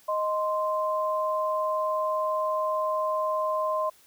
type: tone pair together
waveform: sine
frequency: 623.4 / 1043 Hz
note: D#5 / C6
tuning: +3 / -6 cents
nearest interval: major sixth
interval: 891 cents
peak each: -27 dBFS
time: 0.08-3.9 s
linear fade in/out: 10 ms
effects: white hiss -58 dBFS RMS until 4.06 s